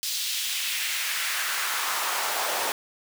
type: noise with high-pass filter sweep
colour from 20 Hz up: pink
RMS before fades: -28 dBFS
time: 0.03-2.72 s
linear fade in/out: 0 ms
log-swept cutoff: 4100 to 630 Hz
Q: 1.6
effects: none